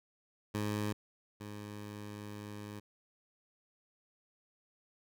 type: tone pair in turn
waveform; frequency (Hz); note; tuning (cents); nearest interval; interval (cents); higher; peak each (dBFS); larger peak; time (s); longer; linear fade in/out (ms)
15% pulse; 104.9 / 103.93; G#2 / G#2; +18 / +2; unison; 16; first; -27 / -37; first; 0.54-0.93 / 1.4-2.8; second; 10
effects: none